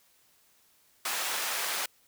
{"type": "high-pass noise", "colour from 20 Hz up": "pink", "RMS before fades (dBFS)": -32, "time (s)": [1.05, 1.86], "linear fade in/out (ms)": 5, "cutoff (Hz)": 890, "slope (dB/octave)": 12, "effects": ["white hiss -65 dBFS RMS until 2.07 s"]}